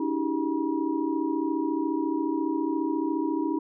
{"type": "tone cluster", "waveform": "sine", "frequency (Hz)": [286.1, 320.5, 379.8, 402.9, 960], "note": ["D4", "E4", "F#4", "G4", "B5"], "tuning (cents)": [-45, -49, 45, 48, -49], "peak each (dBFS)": [-29, -27, -36, -36, -35], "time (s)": [0, 3.59], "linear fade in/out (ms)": 5, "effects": []}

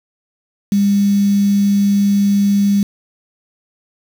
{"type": "tone with quantisation", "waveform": "sine", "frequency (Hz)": 201, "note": "G3", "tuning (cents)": 44, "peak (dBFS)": -10, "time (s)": [0.72, 2.83], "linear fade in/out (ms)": 2, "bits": 5, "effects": []}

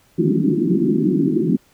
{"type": "band-pass noise", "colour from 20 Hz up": "white", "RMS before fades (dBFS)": -17, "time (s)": [0.18, 1.57], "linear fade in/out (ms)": 10, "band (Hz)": [150, 370], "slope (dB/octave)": 96, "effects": ["pink hiss -56 dBFS RMS until 1.73 s"]}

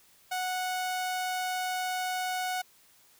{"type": "tone", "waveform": "sawtooth", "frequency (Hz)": 737, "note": "F#5", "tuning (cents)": -7, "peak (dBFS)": -26, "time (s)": [0.31, 2.62], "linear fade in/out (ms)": 10, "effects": ["white hiss -61 dBFS RMS until 3.19 s"]}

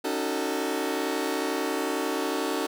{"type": "chord", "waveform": "sawtooth", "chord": "D# half-diminished seventh", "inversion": "third", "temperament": "just", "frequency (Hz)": [280, 311.1, 373.4, 448], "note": ["C#4", "D#4", "F#4", "A4"], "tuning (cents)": [18, 0, 16, 31], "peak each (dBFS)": -28, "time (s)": [0.04, 2.67], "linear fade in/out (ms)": 10, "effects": []}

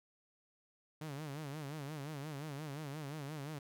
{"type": "tone with vibrato", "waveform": "sawtooth", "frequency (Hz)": 146.83, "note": "D3", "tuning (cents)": 0, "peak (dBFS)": -38, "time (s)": [1.01, 3.59], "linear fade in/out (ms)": 5, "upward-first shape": "sine", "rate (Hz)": 5.7, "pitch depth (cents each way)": 130, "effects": []}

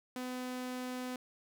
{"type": "tone", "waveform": "sawtooth", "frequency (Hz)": 252.2, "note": "B3", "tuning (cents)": 36, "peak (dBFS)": -34, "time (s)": [0.16, 1.16], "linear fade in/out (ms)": 2, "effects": []}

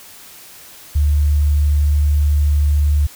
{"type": "tone", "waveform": "sine", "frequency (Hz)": 73.42, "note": "D2", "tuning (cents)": 0, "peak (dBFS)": -11, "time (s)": [0.95, 3.07], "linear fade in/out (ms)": 10, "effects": ["white hiss -40 dBFS RMS until 3.15 s"]}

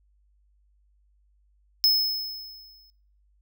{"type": "tone with exponential decay", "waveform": "square", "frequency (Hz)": 5190, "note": "E8", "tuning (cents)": -28, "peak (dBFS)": -16, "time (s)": [1.84, 2.9], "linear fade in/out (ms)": 0, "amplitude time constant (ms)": 230, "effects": ["noise-tail reverb RT60 0.5 s tail -20 dB re dry", "added 50 Hz sine -61 dBFS peak until 3.41 s"]}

